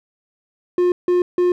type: tone bursts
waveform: triangle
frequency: 356.7 Hz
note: F4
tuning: 37 cents sharp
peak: -11 dBFS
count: 3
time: 0.78-1.52 s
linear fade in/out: 2 ms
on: 140 ms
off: 160 ms
effects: none